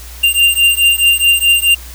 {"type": "beating tone pair", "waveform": "square", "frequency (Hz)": [2786, 2790.7], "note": ["F7", "F7"], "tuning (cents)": [-5, -2], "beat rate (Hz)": 4.7, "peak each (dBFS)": -12, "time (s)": [0.23, 1.75], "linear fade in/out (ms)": 10, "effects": ["added 60 Hz sine -30 dBFS peak until 1.94 s", "white hiss -35 dBFS RMS until 1.94 s"]}